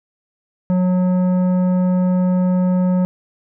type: tone with tanh clipping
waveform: triangle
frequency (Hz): 182.3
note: F#3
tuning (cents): -25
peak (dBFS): -15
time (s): 0.7-3.05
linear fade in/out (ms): 0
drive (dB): 15
effects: none